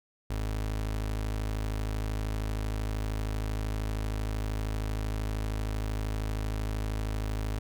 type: tone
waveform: 30% pulse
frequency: 52.9 Hz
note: G#1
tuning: 33 cents sharp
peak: -27 dBFS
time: 0.3-7.59 s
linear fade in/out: 5 ms
effects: none